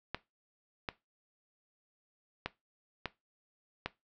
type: clicks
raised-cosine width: 0.3 ms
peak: -18 dBFS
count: 5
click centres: 0.146 / 0.888 / 2.46 / 3.057 / 3.86 s
effects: noise-tail reverb RT60 0.2 s tail -17 dB re dry + low-pass 5000 Hz 12 dB/octave